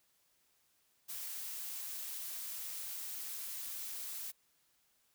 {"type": "noise", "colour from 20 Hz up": "blue", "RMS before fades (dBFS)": -43, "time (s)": [1.08, 4.32], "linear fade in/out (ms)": 20, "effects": ["white hiss -74 dBFS RMS until 5.14 s"]}